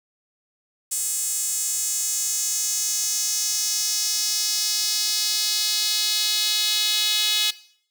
sawtooth tone with high-pass filter sweep, 423.3 Hz, G#4, 33 cents sharp, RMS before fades -23 dBFS, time 0.91-7.51 s, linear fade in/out 10 ms, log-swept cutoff 8100 to 3600 Hz, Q 2.9, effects noise-tail reverb RT60 0.6 s tail -18 dB re dry

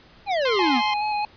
square exponential sweep, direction down, 846 to 220 Hz, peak -21 dBFS, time 0.26-0.82 s, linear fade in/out 50 ms
15% pulse tone, 1046.5 Hz, C6, in tune, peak -17 dBFS, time 0.45-0.94 s, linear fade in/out 5 ms
square tone with vibrato, 840 Hz, G#5, 19 cents sharp, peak -23 dBFS, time 0.59-1.25 s, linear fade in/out 2 ms, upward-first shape square, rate 4.7 Hz, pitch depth 16 cents each way
effects pink hiss -51 dBFS RMS until 1.36 s + resampled to 11025 Hz

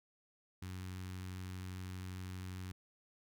sawtooth tone with notch filter, 92.5 Hz, F#2, in tune, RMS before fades -45 dBFS, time 0.62-2.72 s, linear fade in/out 5 ms, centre 580 Hz, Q 0.62, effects none

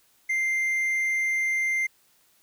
triangle tone, 2093 Hz, C7, in tune, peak -21 dBFS, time 0.29-1.87 s, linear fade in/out 10 ms, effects white hiss -63 dBFS RMS until 2.42 s

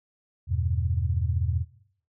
sine chord, E minor, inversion none, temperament equal, 82.41 / 98 / 123.47 Hz, E2 / G2 / B2, 0 / 0 / 0 cents, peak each -26 / -28 / -30 dBFS, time 0.47-1.65 s, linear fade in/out 50 ms, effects noise-tail reverb RT60 0.6 s tail -18 dB re dry

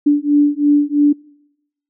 sine beating tone pair, 290 / 293 Hz, D4 / D4, -22 / -4 cents, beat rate 3 Hz, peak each -13 dBFS, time 0.06-1.13 s, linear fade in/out 10 ms, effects noise-tail reverb RT60 0.9 s tail -26 dB re dry

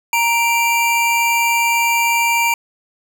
square tone pair together, 932.2 / 2349 Hz, A#5 / D7, 0 / 0 cents, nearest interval octave + major third, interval 1600 cents, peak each -17 dBFS, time 0.13-2.54 s, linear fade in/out 2 ms, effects none

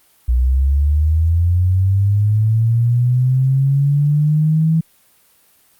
sine linear sweep, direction up, 59.6 to 163 Hz, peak -11 dBFS, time 0.28-4.81 s, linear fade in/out 10 ms, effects white hiss -54 dBFS RMS until 5.79 s + Opus 32 kbps

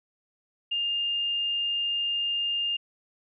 sine tone, 2813 Hz, F7, 12 cents sharp, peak -25 dBFS, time 0.71-2.77 s, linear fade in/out 10 ms, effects none

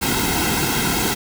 pink noise with comb filter, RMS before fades -20 dBFS, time 0.01-1.15 s, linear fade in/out 20 ms, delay 1.7 ms, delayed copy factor -0.8, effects none

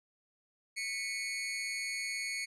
sawtooth tone with amplitude modulation, 2209 Hz, C#7, 7 cents flat, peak -28 dBFS, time 0.76-2.46 s, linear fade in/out 20 ms, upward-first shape sine, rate 218 Hz, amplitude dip 75%, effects resampled to 24000 Hz

